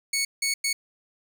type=tone bursts at uneven times; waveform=15% pulse; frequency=2217 Hz; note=C#7; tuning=in tune; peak=-17 dBFS; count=3; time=0.13-0.25 / 0.42-0.54 / 0.64-0.73 s; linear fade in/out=5 ms; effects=none